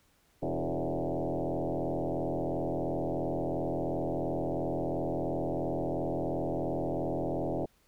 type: tone with frequency modulation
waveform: sine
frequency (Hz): 146.83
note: D3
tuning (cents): 0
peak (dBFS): -29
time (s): 0.42-7.66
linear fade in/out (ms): 10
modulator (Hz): 82.9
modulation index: 7
effects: pink hiss -68 dBFS RMS until 7.87 s